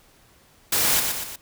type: noise with echo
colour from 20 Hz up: white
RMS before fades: -21 dBFS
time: 0.72-1 s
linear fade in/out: 5 ms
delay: 120 ms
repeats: 3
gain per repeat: -5 dB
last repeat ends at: 1.36 s
effects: pink hiss -56 dBFS RMS until 1.41 s